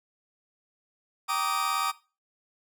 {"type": "chord", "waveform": "40% pulse", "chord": "Eb major seventh", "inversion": "first", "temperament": "just", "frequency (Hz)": [777.8, 933.4, 1166.7, 1244.5], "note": ["G5", "Bb5", "D6", "Eb6"], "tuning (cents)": [-14, 2, -12, 0], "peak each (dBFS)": [-35, -35, -29, -29], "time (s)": [1.28, 1.92], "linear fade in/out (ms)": 20, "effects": ["noise-tail reverb RT60 0.3 s tail -18 dB re dry"]}